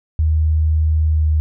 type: tone with pitch glide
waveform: sine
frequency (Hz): 78.2 to 77.21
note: D#2 to D#2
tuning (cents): +9 to -13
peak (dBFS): -12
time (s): 0.19-1.4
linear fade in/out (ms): 0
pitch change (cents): -22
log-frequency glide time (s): 1.07-1.27
effects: none